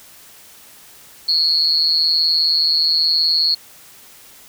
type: tone with amplitude modulation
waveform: sine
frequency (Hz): 4326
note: C#8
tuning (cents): -43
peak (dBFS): -9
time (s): 1.28-3.55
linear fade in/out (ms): 10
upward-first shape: sine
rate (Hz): 159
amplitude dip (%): 95
effects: white hiss -44 dBFS RMS until 4.48 s